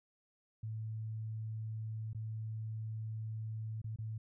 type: tone with dropouts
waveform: sine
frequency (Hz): 110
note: A2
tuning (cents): 0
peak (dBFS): -38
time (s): 0.63-4.18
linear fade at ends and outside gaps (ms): 5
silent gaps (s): 2.132-2.147 / 3.817-3.842 / 3.961-3.986
effects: none